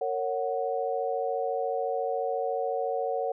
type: chord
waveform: sine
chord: F# major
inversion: first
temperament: equal with one note detuned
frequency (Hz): 460.3 / 554.4 / 740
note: A#4 / C#5 / F#5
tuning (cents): -22 / 0 / 0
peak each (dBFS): -31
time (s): 0.01-3.32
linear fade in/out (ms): 5
effects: none